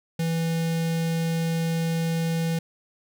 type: tone with notch filter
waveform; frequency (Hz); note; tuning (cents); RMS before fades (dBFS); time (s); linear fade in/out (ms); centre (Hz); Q
square; 164.81; E3; 0; -25; 0.19-2.59; 5; 1100; 1.5
effects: none